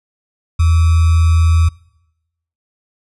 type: tone with sample-and-hold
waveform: sine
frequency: 82.4 Hz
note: E2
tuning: in tune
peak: -8 dBFS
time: 0.59-1.69 s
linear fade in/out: 10 ms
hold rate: 1225 Hz
effects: noise-tail reverb RT60 0.9 s tail -24 dB re dry + resampled to 24000 Hz